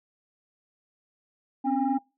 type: tone cluster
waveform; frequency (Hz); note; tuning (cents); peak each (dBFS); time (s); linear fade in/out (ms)
sine; 258.3 / 280.2 / 808; C4 / C#4 / G#5; -22 / +19 / -48; -26; 1.64-1.99; 20
effects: noise-tail reverb RT60 0.3 s tail -26 dB re dry + tanh soft clip ceiling -17 dBFS